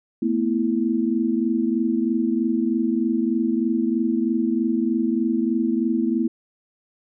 sine chord, A suspended second, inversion none, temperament equal with one note detuned, 223.7 / 246.9 / 329.6 Hz, A3 / B3 / E4, +29 / 0 / 0 cents, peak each -23 dBFS, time 0.22-6.28 s, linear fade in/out 5 ms, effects none

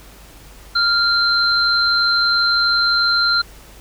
sine tone pair together, 1393 / 4116 Hz, F6 / C8, -5 / -29 cents, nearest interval octave + perfect fifth, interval 1876 cents, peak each -16 dBFS, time 0.75-3.42 s, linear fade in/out 10 ms, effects added 50 Hz sine -42 dBFS peak until 3.8 s + pink hiss -44 dBFS RMS until 3.8 s

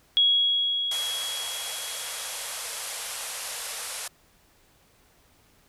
sine tone with exponential decay, 3322 Hz, G#7, in tune, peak -16 dBFS, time 0.17-3.26 s, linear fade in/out 0 ms, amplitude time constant 670 ms
white band-pass noise, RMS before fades -35 dBFS, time 0.91-4.08 s, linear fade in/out 5 ms, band 450 to 12000 Hz, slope 96 dB/octave
effects pink hiss -61 dBFS RMS until 5.68 s

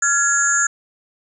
sine tone cluster, 1388 / 1674 / 6710 / 7240 Hz, F6 / G#6 / G#8 / A8, -11 / +13 / +17 / +48 cents, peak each -20 dBFS, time 0.02-0.67 s, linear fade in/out 5 ms, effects none

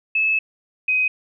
sine tone pair in turn, 2602 / 2516 Hz, E7 / D#7, -23 / +19 cents, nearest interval minor second, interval 58 cents, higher first, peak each -16 dBFS, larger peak neither, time 0.15-0.39 / 0.88-1.08 s, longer first, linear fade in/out 5 ms, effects none

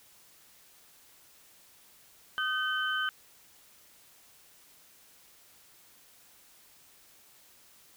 sine tone cluster, 1241 / 1533 / 3056 Hz, D#6 / G6 / G7, -5 / -39 / -45 cents, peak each -35 / -30 / -35 dBFS, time 2.38-3.09 s, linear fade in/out 0 ms, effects white hiss -59 dBFS RMS until 7.96 s

